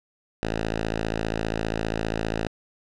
5% pulse tone, 55 Hz, A1, in tune, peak -14 dBFS, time 0.43-2.47 s, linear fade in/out 0 ms, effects low-pass 5000 Hz 12 dB/octave

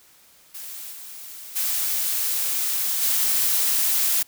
blue noise with level steps, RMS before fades -36 / -39 / -24 / -21 dBFS, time 0.54-4.23 s, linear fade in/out 10 ms, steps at 0.91 / 1.55 / 3.01 s, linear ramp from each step 20 ms, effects white hiss -54 dBFS RMS until 4.27 s

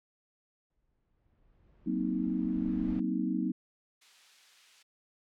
brown noise with exponential growth, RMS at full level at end -40 dBFS, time 0.7-3 s, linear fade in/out 5 ms, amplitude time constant 500 ms
sine chord, C half-diminished seventh, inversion second, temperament just, 188.37 / 235.5 / 261.6 / 314 Hz, Gb3 / Bb3 / C4 / Eb4, +31 / +18 / 0 / +16 cents, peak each -34 dBFS, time 1.86-3.52 s, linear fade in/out 10 ms
violet noise, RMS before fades -41 dBFS, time 4.01-4.83 s, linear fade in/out 10 ms
effects low-pass 3000 Hz 12 dB/octave

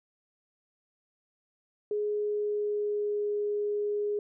sine tone with pitch glide, 417.9 to 414.3 Hz, G#4 to G#4, +11 to -4 cents, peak -27 dBFS, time 1.91-4.19 s, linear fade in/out 2 ms, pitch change -15 cents, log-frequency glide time 2.09-3.31 s, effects none

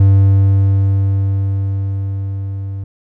triangle tone with level ramp, 97.8 Hz, G2, 4 cents flat, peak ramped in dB -3 to -19 dBFS, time 0-2.84 s, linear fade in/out 5 ms, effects none

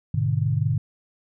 sine chord, G# diminished, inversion none, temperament just, 103.83 / 124.59 / 149.51 Hz, G#2 / B2 / D3, 0 / +16 / +31 cents, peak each -24 dBFS, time 0.14-0.78 s, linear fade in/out 5 ms, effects none

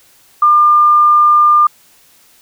sine tone, 1200 Hz, D6, 37 cents sharp, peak -5 dBFS, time 0.42-1.67 s, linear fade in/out 5 ms, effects white hiss -48 dBFS RMS until 2.41 s

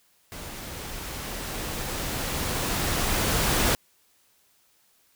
pink noise with level ramp, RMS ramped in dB -39 to -22 dBFS, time 0.32-3.75 s, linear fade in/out 0 ms, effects white hiss -64 dBFS RMS until 5.15 s

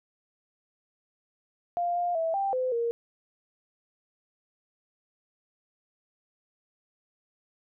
sine tone with pitch steps, 698 / 703 / 654 / 787 / 511 / 467.5 Hz, F5 / F5 / E5 / G5 / C5 / A#4, -1 / +11 / -14 / +7 / -41 / +5 cents, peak -25 dBFS, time 1.77-2.91 s, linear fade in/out 0 ms, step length 190 ms, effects none

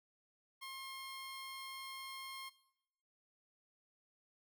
15% pulse tone, 1069 Hz, C6, 37 cents sharp, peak -39 dBFS, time 0.61-2.5 s, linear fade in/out 20 ms, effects noise-tail reverb RT60 0.8 s tail -18 dB re dry

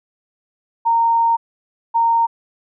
sine tone pair in turn, 923 / 923 Hz, A#5 / A#5, -17 / -17 cents, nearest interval unison, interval 0 cents, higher neither, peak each -12 dBFS, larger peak neither, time 0.85-1.37 / 1.94-2.27 s, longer first, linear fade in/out 20 ms, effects none

